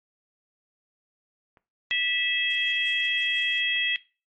clicks, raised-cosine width 0.5 ms, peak -39 / -35 dBFS, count 2, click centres 1.572 / 3.763 s
harmonic tone, 654 Hz, E5, 14 cents flat, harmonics 3 / 4 / 5, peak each -27 / -27 / -27 dBFS, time 1.91-3.96 s, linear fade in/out 0 ms
violet noise with tremolo, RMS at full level -43 dBFS, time 2.5-3.6 s, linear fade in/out 2 ms, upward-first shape sine, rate 5.9 Hz, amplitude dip 55%
effects noise-tail reverb RT60 0.3 s tail -17 dB re dry + MP3 32 kbps

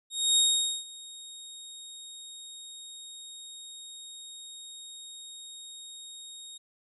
25% pulse tone with ADSR envelope, 3736 Hz, A#7, 3 cents sharp, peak -16 dBFS, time 0.1-6.58 s, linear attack 270 ms, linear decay 470 ms, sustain -23 dB, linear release 10 ms, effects resampled to 32000 Hz

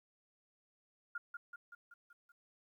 sine tone with echo, 1411 Hz, F6, 17 cents sharp, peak -38 dBFS, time 1.15-1.18 s, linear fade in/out 5 ms, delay 190 ms, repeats 6, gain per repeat -4 dB, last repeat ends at 2.32 s, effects 13-bit

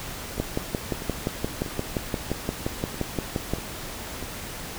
two click trains, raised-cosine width 2 ms, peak -21 / -11 dBFS, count 7 / 19, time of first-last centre 0.38-4.226 / 0.4-3.536 s, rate 1.56 / 5.74 Hz, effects pink hiss -36 dBFS RMS until 4.78 s

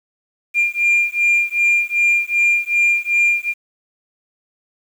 sine beating tone pair, 2396 / 2398.6 Hz, D7 / D7, +34 / +36 cents, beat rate 2.6 Hz, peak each -15 dBFS, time 0.54-3.54 s, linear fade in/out 50 ms, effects tanh soft clip ceiling -9 dBFS + 7-bit

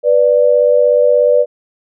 sine tone pair together, 492.3 / 589 Hz, B4 / D5, -6 / +5 cents, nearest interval minor third, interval 311 cents, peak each -10 dBFS, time 0.03-1.46 s, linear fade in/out 50 ms, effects none

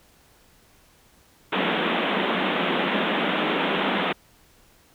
pink band-pass noise, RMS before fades -24 dBFS, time 1.52-4.13 s, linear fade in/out 10 ms, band 170 to 3600 Hz, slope 96 dB/octave, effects pink hiss -57 dBFS RMS until 4.94 s

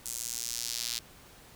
square tone with high-pass filter sweep, 59.2 Hz, A#1, 27 cents sharp, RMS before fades -36 dBFS, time 0.05-0.99 s, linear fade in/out 5 ms, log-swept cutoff 7700 to 4300 Hz, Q 1.7, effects pink hiss -54 dBFS RMS until 1.55 s

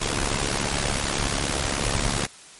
pink noise with amplitude modulation, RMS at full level -21 dBFS, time 0-2.27 s, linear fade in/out 20 ms, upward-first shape sine, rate 70.3 Hz, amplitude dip 85%, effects white hiss -46 dBFS RMS until 2.59 s + MP3 48 kbps

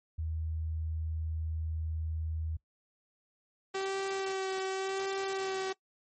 sine tone, 79.8 Hz, D#2, 44 cents sharp, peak -32 dBFS, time 0.18-2.57 s, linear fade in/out 10 ms
sawtooth tone with vibrato, 384.9 Hz, G4, 32 cents flat, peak -28 dBFS, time 3.74-5.73 s, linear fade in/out 10 ms, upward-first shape sine, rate 0.89 Hz, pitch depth 17 cents each way
effects noise-tail reverb RT60 0.1 s tail -21 dB re dry + MP3 32 kbps

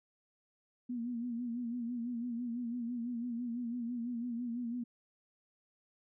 sine tone with vibrato, 238.8 Hz, A#3, 42 cents sharp, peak -35 dBFS, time 0.89-4.84 s, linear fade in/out 10 ms, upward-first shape sine, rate 6 Hz, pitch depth 67 cents each way, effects none

